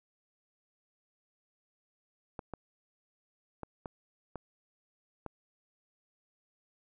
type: clicks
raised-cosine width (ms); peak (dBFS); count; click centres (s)
1; -25; 6; 2.392 / 2.537 / 3.633 / 3.858 / 4.357 / 5.263
effects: none